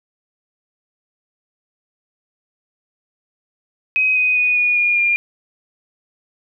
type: tone with pitch steps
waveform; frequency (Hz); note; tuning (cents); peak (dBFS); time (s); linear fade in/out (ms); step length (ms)
sine; 2526 / 2501 / 2477 / 2453 / 2429 / 2405; D#7 / D#7 / D#7 / D#7 / D#7 / D7; +26 / +8 / -8 / -25 / -42 / +41; -13; 3.96-5.16; 0; 200
effects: none